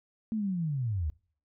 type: linear sweep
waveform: sine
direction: down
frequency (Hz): 226.3 to 69.8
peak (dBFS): -28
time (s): 0.32-1.1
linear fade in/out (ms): 0
effects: noise-tail reverb RT60 0.5 s tail -24 dB re dry